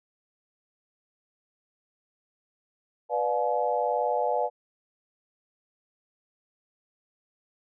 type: chord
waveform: sine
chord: B diminished seventh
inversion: none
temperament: just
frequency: 493.9 / 592.7 / 711.2 / 853.4 Hz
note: B4 / D5 / F5 / Ab5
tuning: 0 / +16 / +31 / +47 cents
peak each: -29 dBFS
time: 3.09-4.5 s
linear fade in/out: 50 ms
effects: none